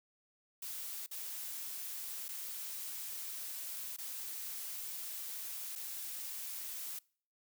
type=noise with dropouts; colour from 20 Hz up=blue; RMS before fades=-43 dBFS; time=0.62-6.99 s; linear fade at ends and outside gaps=5 ms; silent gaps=1.063-1.111 / 2.283-2.288 / 3.965-3.984 / 5.754-5.758 s; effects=noise-tail reverb RT60 0.5 s tail -25 dB re dry